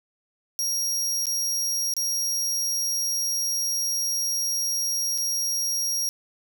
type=tone with dropouts; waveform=sawtooth; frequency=5630 Hz; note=F8; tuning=13 cents sharp; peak=-21 dBFS; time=0.59-6.09 s; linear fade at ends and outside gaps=0 ms; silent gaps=1.256-1.268 / 1.938-1.966 / 5.178-5.183 s; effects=none